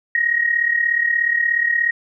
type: tone with amplitude modulation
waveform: sine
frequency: 1883 Hz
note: A#6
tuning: 17 cents sharp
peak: -12 dBFS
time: 0.15-1.91 s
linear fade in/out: 2 ms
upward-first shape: sine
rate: 36.8 Hz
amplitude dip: 70%
effects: none